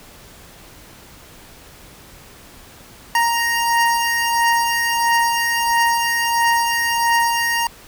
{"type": "beating tone pair", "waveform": "25% pulse", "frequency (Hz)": [932.3, 933.8], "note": ["A#5", "A#5"], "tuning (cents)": [0, 3], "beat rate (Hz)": 1.5, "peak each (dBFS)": [-18, -13], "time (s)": [3.15, 7.67], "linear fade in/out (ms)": 2, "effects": ["pink hiss -43 dBFS RMS until 7.87 s"]}